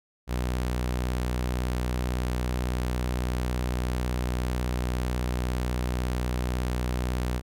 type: tone with vibrato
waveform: sawtooth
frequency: 61.8 Hz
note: B1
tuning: 2 cents sharp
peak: -22 dBFS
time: 0.27-7.42 s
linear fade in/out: 50 ms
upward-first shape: sine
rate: 18 Hz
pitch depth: 69 cents each way
effects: none